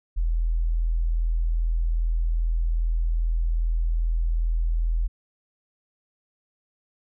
sine tone, 41.24 Hz, E1, 2 cents sharp, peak -20 dBFS, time 0.16-5.08 s, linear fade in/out 20 ms, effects none

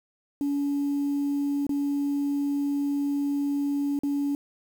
sine tone with dropouts, 284 Hz, C#4, 42 cents sharp, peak -22 dBFS, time 0.41-4.35 s, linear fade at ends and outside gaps 1 ms, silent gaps 1.667-1.693 / 3.99-4.034 s, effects tanh soft clip ceiling -21 dBFS + 8-bit

